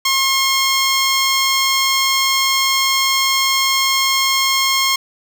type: tone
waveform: 10% pulse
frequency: 1075 Hz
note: C6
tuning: 47 cents sharp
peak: -5 dBFS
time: 0.05-4.96 s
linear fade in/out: 5 ms
effects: 7-bit